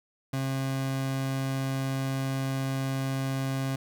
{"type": "tone", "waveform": "30% pulse", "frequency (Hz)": 134.2, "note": "C3", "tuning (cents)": 44, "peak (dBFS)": -25, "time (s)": [0.33, 3.76], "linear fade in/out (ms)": 5, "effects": []}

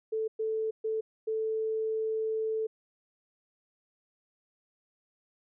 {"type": "tone bursts at uneven times", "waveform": "sine", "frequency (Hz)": 440, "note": "A4", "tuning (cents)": 0, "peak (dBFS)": -28, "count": 4, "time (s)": [[0.12, 0.28], [0.39, 0.71], [0.84, 1.01], [1.27, 2.67]], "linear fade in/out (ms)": 10, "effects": []}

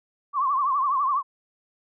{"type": "tone with vibrato", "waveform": "sine", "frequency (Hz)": 1101, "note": "C#6", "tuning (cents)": -12, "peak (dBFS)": -20, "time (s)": [0.33, 1.23], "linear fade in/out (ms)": 50, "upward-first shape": "triangle", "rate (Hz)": 12, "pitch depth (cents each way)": 140, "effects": []}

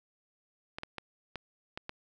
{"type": "clicks", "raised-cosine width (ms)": 0.3, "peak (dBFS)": -22, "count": 6, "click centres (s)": [0.785, 0.834, 0.983, 1.357, 1.775, 1.894], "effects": []}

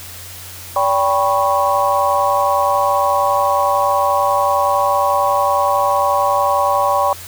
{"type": "tone cluster", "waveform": "sine", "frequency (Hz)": [574, 787, 988, 1099], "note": ["D5", "G5", "B5", "C#6"], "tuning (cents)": [-40, 7, 0, -15], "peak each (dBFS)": -18, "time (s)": [0.76, 7.13], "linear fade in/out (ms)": 2, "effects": ["added 90 Hz sine -38 dBFS peak until 7.27 s", "white hiss -34 dBFS RMS until 7.27 s"]}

